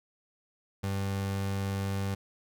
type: tone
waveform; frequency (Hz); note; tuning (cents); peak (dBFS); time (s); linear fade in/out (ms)
30% pulse; 98; G2; 0; -27; 0.83-2.15; 10
effects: none